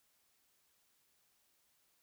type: silence
effects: white hiss -75 dBFS RMS until 2.02 s